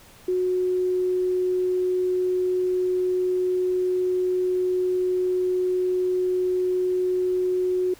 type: tone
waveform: sine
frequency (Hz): 366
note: F#4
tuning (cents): -19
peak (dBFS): -20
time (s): 0.28-7.94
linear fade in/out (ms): 5
effects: pink hiss -50 dBFS RMS until 7.99 s